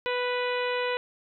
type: harmonic tone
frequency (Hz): 493.9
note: B4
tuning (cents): 0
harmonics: 1 / 2 / 3 / 4 / 5 / 6 / 7 / 8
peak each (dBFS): -28 / -33 / -36 / -36 / -36 / -39 / -44 / -43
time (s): 0.06-0.97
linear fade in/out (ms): 0
effects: none